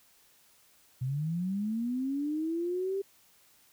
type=linear sweep; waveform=sine; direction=up; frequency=123.4 to 397.3 Hz; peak=-29 dBFS; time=1.01-3.02 s; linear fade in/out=10 ms; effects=white hiss -63 dBFS RMS until 3.72 s